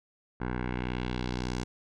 10% pulse tone with low-pass filter sweep, 61.74 Hz, B1, in tune, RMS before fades -33 dBFS, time 0.4-1.64 s, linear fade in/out 10 ms, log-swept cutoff 1500 to 6600 Hz, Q 1.6, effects none

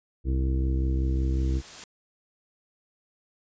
harmonic tone, 65.41 Hz, C2, in tune, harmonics 1 / 2 / 3 / 4 / 5 / 6 / 7, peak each -23 / -32 / -41 / -38 / -34 / -47 / -44 dBFS, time 0.24-1.62 s, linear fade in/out 50 ms
white noise with exponential growth, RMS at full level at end -40 dBFS, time 0.32-1.84 s, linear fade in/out 2 ms, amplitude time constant 330 ms
effects resampled to 16000 Hz

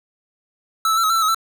square tone with pitch steps, 1316 / 1308 / 1351 / 1278 / 1344 / 1330 / 1271 / 1331 Hz, E6 / E6 / E6 / D#6 / E6 / E6 / D#6 / E6, -3 / -14 / +42 / +46 / +33 / +15 / +36 / +16 cents, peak -16 dBFS, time 0.85-1.346 s, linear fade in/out 2 ms, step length 62 ms, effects 8-bit

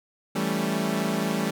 sawtooth chord, A dominant seventh, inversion second, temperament equal, 164.81 / 196 / 220 / 277.2 Hz, E3 / G3 / A3 / C#4, 0 / 0 / 0 / 0 cents, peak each -27 / -24 / -25 / -29 dBFS, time 0.35-1.51 s, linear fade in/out 10 ms, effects none

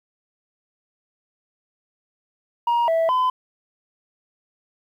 sine tone with pitch steps, 946 / 656 / 1015 Hz, A#5 / E5 / B5, +25 / -9 / +47 cents, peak -14 dBFS, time 2.67-3.3 s, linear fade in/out 5 ms, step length 210 ms, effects tanh soft clip ceiling -16 dBFS + 9-bit

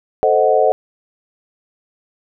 sine chord, A diminished seventh, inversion none, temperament equal, 440 / 523.3 / 622.3 / 740 Hz, A4 / C5 / Eb5 / Gb5, 0 / 0 / 0 / 0 cents, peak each -16 dBFS, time 0.23-0.72 s, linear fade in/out 0 ms, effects none

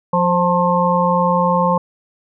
harmonic tone with a mistuned harmonic, 177.7 Hz, F3, 30 cents sharp, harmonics 1 / 3 / 5 / 6, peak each -18 / -18 / -18 / -18 dBFS, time 0.13-1.78 s, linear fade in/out 5 ms, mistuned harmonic 3, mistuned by -25 cents, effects none

